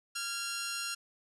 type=tone pair together; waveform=10% pulse; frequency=1384.1 / 1646 Hz; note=F6 / G#6; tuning=-16 / -16 cents; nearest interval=minor third; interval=300 cents; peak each=-27 / -35 dBFS; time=0.15-0.95 s; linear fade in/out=10 ms; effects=resampled to 32000 Hz